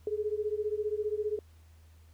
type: beating tone pair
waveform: sine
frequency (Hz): 416.4 / 431.4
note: G#4 / A4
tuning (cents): +5 / -34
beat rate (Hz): 15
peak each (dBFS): -32 / -33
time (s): 0.07-1.39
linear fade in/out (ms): 2
effects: added 80 Hz sine -54 dBFS peak until 2.13 s + pink hiss -67 dBFS RMS until 2.13 s